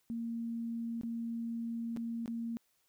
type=tone with dropouts; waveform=sine; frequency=231.3 Hz; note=A#3; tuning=13 cents flat; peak=-35 dBFS; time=0.1-2.57 s; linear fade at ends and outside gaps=0 ms; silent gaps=1.012-1.034 / 1.964-1.971 / 2.259-2.278 s; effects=white hiss -75 dBFS RMS until 2.88 s